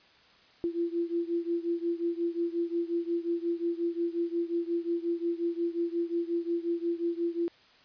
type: beating tone pair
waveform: sine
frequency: 338.4 / 344 Hz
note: E4 / F4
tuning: +45 / -26 cents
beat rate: 5.6 Hz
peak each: -30 / -32 dBFS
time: 0.64-7.48 s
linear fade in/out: 0 ms
effects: white hiss -59 dBFS RMS until 7.84 s + resampled to 11025 Hz